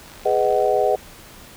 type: click train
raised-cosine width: 0.2 ms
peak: -27 dBFS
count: 33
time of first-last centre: 0.06-0.681 s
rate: 51.5 Hz
type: chord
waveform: sine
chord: G# minor seventh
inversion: none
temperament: just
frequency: 415.3 / 498.4 / 623 / 747.5 Hz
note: G#4 / B4 / D#5 / F#5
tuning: 0 / +16 / +2 / +17 cents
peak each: -21 dBFS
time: 0.25-0.96 s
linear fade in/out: 10 ms
effects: pink hiss -43 dBFS RMS until 1.56 s